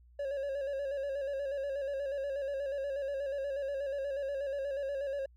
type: tone with vibrato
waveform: triangle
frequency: 554.4 Hz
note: C#5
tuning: in tune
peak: -31 dBFS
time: 0.19-5.26 s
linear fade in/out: 5 ms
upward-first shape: square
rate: 8.3 Hz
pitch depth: 48 cents each way
effects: added 60 Hz sine -57 dBFS peak until 5.36 s